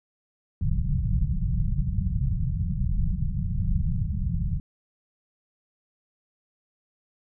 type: low-pass noise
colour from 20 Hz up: pink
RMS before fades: -25 dBFS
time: 0.61-4.6 s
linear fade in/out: 2 ms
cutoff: 190 Hz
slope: 96 dB/octave
effects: none